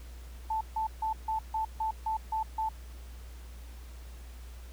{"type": "tone bursts", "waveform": "sine", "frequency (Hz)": 880, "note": "A5", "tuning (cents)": 0, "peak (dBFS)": -28, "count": 9, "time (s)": [0.5, 2.69], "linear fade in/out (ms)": 5, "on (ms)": 110, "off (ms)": 150, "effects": ["added 60 Hz sine -43 dBFS peak until 4.72 s", "pink hiss -56 dBFS RMS until 4.72 s"]}